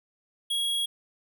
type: tone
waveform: square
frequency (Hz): 3310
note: G#7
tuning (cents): -6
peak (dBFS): -26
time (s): 0.5-0.86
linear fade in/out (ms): 10
effects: none